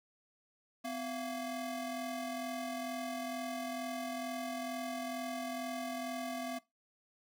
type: ring-modulated tone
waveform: 35% pulse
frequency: 466.2 Hz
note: A#4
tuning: in tune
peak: -33 dBFS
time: 0.84-6.59 s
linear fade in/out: 10 ms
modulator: 212 Hz
effects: noise-tail reverb RT60 0.2 s tail -20 dB re dry